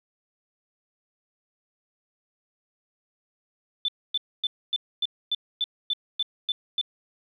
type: tone bursts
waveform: sine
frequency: 3520 Hz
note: A7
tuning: in tune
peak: -22 dBFS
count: 11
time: 3.85-6.813 s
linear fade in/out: 2 ms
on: 33 ms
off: 260 ms
effects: 10-bit